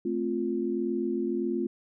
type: chord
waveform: sine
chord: F major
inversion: first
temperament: equal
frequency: 220 / 261.6 / 349.2 Hz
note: A3 / C4 / F4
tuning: 0 / 0 / 0 cents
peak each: -32 / -32 / -29 dBFS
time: 0.05-1.67 s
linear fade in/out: 5 ms
effects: none